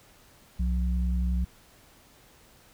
sine tone pair together, 63.64 / 180 Hz, C2 / F#3, -47 / -47 cents, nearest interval octave + tritone, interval 1800 cents, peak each -24 / -32 dBFS, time 0.59-1.45 s, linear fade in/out 10 ms, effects pink hiss -57 dBFS RMS until 2.73 s

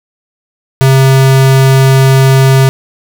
square tone, 133.6 Hz, C3, 36 cents sharp, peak -4 dBFS, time 0.81-2.69 s, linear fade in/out 0 ms, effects none

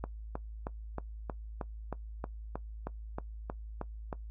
click train, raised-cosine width 1 ms, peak -22 dBFS, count 14, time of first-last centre 0.04-4.128 s, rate 3.18 Hz, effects noise-tail reverb RT60 0.1 s tail -18 dB re dry + added 54 Hz sine -41 dBFS peak until 4.3 s

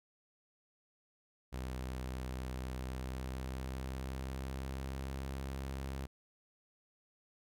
sawtooth tone with pitch glide, 64 to 67.1 Hz, C2 to C2, -38 to +44 cents, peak -35 dBFS, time 1.52-6.07 s, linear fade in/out 20 ms, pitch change +82 cents, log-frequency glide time 2.7-5.27 s, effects none

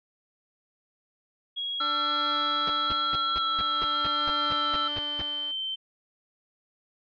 sine tone with pitch glide, 3307 to 3103 Hz, G#7 to G7, -8 to -18 cents, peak -29 dBFS, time 1.56-5.76 s, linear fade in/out 20 ms, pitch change -110 cents, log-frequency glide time 3.46-5.08 s
10% pulse tone with tremolo, 293.7 Hz, D4, in tune, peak -24 dBFS, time 1.8-5.52 s, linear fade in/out 10 ms, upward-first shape triangle, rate 0.47 Hz, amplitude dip 85%
square tone with vibrato, 1339 Hz, E6, 27 cents sharp, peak -27 dBFS, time 1.8-4.88 s, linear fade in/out 5 ms, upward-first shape square, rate 0.93 Hz, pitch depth 12 cents each way
pink noise bursts, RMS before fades -35 dBFS, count 12, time 2.67-5.218 s, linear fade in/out 2 ms, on 29 ms, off 200 ms
effects resampled to 11025 Hz

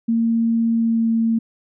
sine tone with pitch glide, 229.1 to 227 Hz, A#3 to A#3, -30 to -46 cents, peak -15 dBFS, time 0.08-1.39 s, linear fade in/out 10 ms, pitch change -16 cents, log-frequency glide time 0.72-1.11 s, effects none

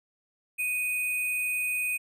sine tone with sample-and-hold, 2489 Hz, D#7, in tune, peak -26 dBFS, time 0.58-1.98 s, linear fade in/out 20 ms, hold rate 11025 Hz, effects resampled to 32000 Hz

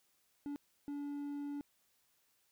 triangle tone bursts at uneven times, 287.1 Hz, D4, 39 cents flat, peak -37 dBFS, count 2, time 0.46-0.56 / 0.88-1.61 s, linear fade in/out 0 ms, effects white hiss -75 dBFS RMS until 2.51 s

